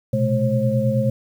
sine tone cluster, 118.9 / 128.3 / 214.1 / 536 Hz, A#2 / C3 / A3 / C5, +35 / -34 / -47 / +42 cents, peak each -22 dBFS, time 0.13-1.1 s, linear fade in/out 5 ms, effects 8-bit

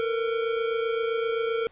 square tone pair together, 453.3 / 481 Hz, A#4 / B4, -48 / -46 cents, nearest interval minor second, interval 102 cents, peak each -26 / -33 dBFS, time 0-1.67 s, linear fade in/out 0 ms, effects pink hiss -58 dBFS RMS until 1.71 s + resampled to 8000 Hz

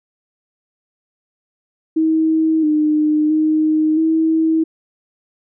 sine tone with pitch steps, 318.6 / 304.3 / 310.9 / 321.1 Hz, D#4 / D#4 / D#4 / E4, +41 / -38 / -1 / -45 cents, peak -12 dBFS, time 1.96-4.64 s, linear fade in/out 10 ms, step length 670 ms, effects none

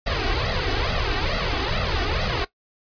pink noise with flanger, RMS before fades -23 dBFS, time 0.06-2.45 s, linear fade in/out 10 ms, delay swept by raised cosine 1.5 to 2.7 ms, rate 2.3 Hz, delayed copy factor +0.95, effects noise-tail reverb RT60 0.1 s tail -17 dB re dry + resampled to 11025 Hz

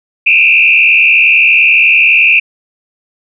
sine tone with frequency modulation, 2538 Hz, D#7, 34 cents sharp, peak -4 dBFS, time 0.26-2.4 s, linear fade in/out 10 ms, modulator 71.6 Hz, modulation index 2.6, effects none

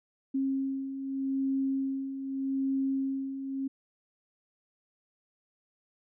sine beating tone pair, 268.9 / 269.72 Hz, C4 / C#4, +47 / -47 cents, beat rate 0.82 Hz, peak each -36 / -29 dBFS, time 0.34-3.68 s, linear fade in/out 10 ms, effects none

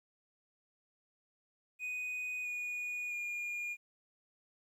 triangle tone with pitch steps, 2489 / 2456 / 2424 Hz, D#7 / D#7 / D#7, 0 / -23 / -46 cents, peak -35 dBFS, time 1.79-3.77 s, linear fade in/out 50 ms, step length 660 ms, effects 12-bit

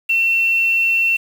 sine tone with quantisation, 2704 Hz, E7, 43 cents sharp, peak -13 dBFS, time 0.09-1.17 s, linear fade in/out 10 ms, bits 6, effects none

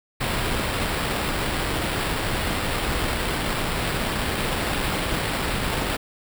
pink noise with sample-and-hold, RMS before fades -25 dBFS, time 0.2-5.97 s, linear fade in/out 10 ms, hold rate 6300 Hz, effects none

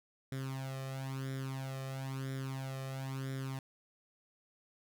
sawtooth tone with flanger, 133.6 Hz, C3, 36 cents sharp, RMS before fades -40 dBFS, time 0.32-3.59 s, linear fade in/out 2 ms, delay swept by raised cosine 0.55 to 1.65 ms, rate 1 Hz, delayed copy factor +0.75, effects none

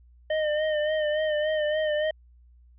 square tone with vibrato, 611 Hz, D#5, 32 cents flat, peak -24 dBFS, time 0.3-2.11 s, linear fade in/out 5 ms, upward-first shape sine, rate 3.5 Hz, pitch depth 40 cents each way, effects added 60 Hz sine -52 dBFS peak until 2.78 s + resampled to 8000 Hz

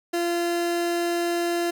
30% pulse tone, 344 Hz, F4, 26 cents flat, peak -20 dBFS, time 0.13-1.71 s, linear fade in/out 10 ms, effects none

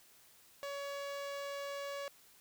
sawtooth tone with notch filter, 563 Hz, C#5, 27 cents sharp, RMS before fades -42 dBFS, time 0.63-2.08 s, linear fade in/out 0 ms, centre 11000 Hz, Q 0.85, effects white hiss -63 dBFS RMS until 2.4 s

